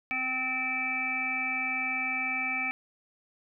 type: harmonic tone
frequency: 258.1 Hz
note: C4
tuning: 23 cents flat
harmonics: 1 / 3 / 5 / 7 / 9 / 10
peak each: -41 / -38 / -41 / -41 / -29 / -39 dBFS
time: 0.11-2.71 s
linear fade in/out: 0 ms
effects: none